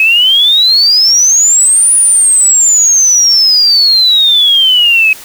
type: exponential two-way sweep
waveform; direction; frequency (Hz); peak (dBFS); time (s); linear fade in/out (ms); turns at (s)
sine; up then down; 2537 to 9820 to 2537; -4; 0-5.13; 2; 1.94
effects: white hiss -31 dBFS RMS until 5.24 s